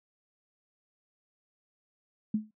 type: tone with exponential decay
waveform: sine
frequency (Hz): 214.7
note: A3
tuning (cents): -42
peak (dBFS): -22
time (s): 2.34-2.51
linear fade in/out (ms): 5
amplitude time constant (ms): 35
effects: noise-tail reverb RT60 0.1 s tail -19 dB re dry